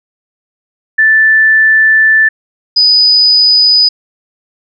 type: tone pair in turn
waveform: sine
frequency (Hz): 1760 / 4978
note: A6 / D#8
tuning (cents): 0 / 0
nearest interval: octave + tritone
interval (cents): 1800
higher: second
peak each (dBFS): -4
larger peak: neither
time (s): 0.98-2.29 / 2.76-3.89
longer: first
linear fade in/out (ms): 10
effects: none